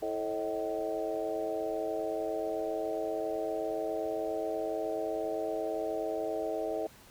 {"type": "harmonic tone with a mistuned harmonic", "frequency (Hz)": 109.5, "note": "A2", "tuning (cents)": -8, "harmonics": [3, 4, 5, 6, 7], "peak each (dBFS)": [-39, -36, -40, -35, -41], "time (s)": [0.02, 6.87], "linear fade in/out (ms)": 5, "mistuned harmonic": 6, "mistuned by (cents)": -59, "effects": ["pink hiss -56 dBFS RMS until 7.1 s"]}